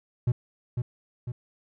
triangle tone with echo, 121.7 Hz, B2, 25 cents flat, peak -18 dBFS, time 0.27-0.32 s, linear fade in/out 5 ms, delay 500 ms, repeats 2, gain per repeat -5 dB, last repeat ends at 1.32 s, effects none

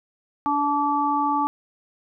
harmonic tone, 289.2 Hz, D4, 27 cents flat, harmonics 1 / 3 / 4, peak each -26 / -22 / -24 dBFS, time 0.46-1.47 s, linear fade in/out 0 ms, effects none

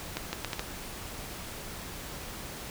accelerating click train, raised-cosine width 0.2 ms, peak -14 dBFS, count 5, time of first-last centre 0.17-0.594 s, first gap 160 ms, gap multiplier 0.73, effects pink hiss -41 dBFS RMS until 2.7 s

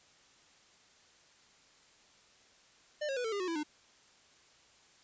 square tone with pitch steps, 599 / 543 / 492.2 / 446.2 / 404.4 / 366.6 / 332.3 / 301.2 Hz, D5 / C#5 / B4 / A4 / G#4 / F#4 / E4 / D4, +34 / -36 / -6 / +24 / -46 / -16 / +14 / +44 cents, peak -34 dBFS, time 3.01-3.634 s, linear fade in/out 10 ms, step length 78 ms, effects white hiss -63 dBFS RMS until 5.03 s + resampled to 16000 Hz

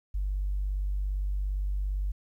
sine tone, 48.74 Hz, G1, 9 cents flat, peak -26 dBFS, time 0.14-2.12 s, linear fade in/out 10 ms, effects tanh soft clip ceiling -22 dBFS + 11-bit

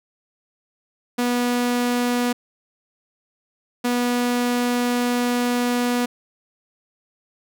sawtooth tone bursts at uneven times, 243.8 Hz, B3, 22 cents flat, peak -15 dBFS, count 2, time 1.18-2.33 / 3.84-6.06 s, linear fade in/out 10 ms, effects none

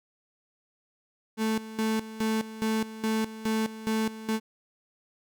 35% pulse tone with tremolo, 220 Hz, A3, in tune, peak -23 dBFS, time 1.37-4.4 s, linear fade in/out 50 ms, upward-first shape square, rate 2.4 Hz, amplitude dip 80%, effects none

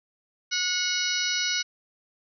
harmonic tone with a mistuned harmonic, 730 Hz, F#5, 24 cents flat, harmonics 2 / 3 / 4 / 5 / 6 / 7 / 8, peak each -32 / -32 / -32 / -32 / -32 / -32 / -32 dBFS, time 0.51-1.63 s, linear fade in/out 20 ms, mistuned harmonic 5, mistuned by +96 cents, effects none

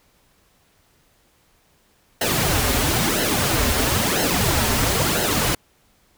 pink noise with flanger, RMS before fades -20 dBFS, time 2.21-5.55 s, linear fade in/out 5 ms, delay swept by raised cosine 0.84 to 6.24 ms, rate 1 Hz, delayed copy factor -0.7, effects pink hiss -60 dBFS RMS until 6.17 s

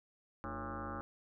sine tone with frequency modulation, 554.4 Hz, C#5, in tune, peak -39 dBFS, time 0.44-1.01 s, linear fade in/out 0 ms, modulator 129 Hz, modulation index 6.7, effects none

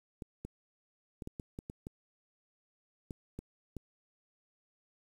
clicks, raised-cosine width 3 ms, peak -28 dBFS, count 11, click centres 0.222 / 0.45 / 1.222 / 1.274 / 1.398 / 1.589 / 1.699 / 1.869 / 3.108 / 3.39 / 3.767 s, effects 9-bit

